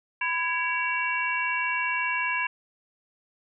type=tone cluster; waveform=sine; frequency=1002 / 1657 / 2282 / 2737 Hz; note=B5 / G#6 / C#7 / F7; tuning=+25 / -4 / +50 / -36 cents; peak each=-30 dBFS; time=0.21-2.47 s; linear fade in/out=5 ms; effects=none